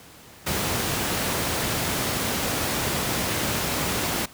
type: noise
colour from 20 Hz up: pink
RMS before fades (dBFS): -25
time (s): 0.46-4.26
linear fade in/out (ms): 10
effects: pink hiss -47 dBFS RMS until 4.33 s + high-pass 80 Hz 12 dB/octave